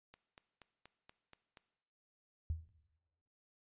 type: click train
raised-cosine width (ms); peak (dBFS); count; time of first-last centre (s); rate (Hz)
0.2; -37; 7; 0.14-1.572; 4.19
type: tone with exponential decay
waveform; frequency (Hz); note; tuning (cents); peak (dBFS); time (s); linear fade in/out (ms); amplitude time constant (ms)
sine; 80; D#2; +49; -31; 2.5-2.69; 0; 40
effects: noise-tail reverb RT60 1.0 s tail -17 dB re dry + resampled to 8000 Hz